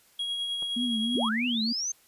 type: tone with tremolo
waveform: triangle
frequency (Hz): 3300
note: G#7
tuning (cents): -12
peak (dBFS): -26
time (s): 0.19-1.29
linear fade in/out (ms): 5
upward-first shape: triangle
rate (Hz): 9.7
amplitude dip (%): 35
type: clicks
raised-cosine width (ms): 1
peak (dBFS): -34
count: 2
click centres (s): 0.623 / 0.629
type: tone with vibrato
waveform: sine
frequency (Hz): 233.1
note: A#3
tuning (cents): 0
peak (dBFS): -27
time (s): 0.76-1.73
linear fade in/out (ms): 10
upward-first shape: triangle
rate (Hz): 3.2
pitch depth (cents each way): 130
type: linear sweep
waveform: sine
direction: up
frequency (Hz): 185 to 6410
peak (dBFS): -28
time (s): 1.15-1.92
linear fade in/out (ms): 5
effects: white hiss -61 dBFS RMS until 2.07 s + resampled to 32000 Hz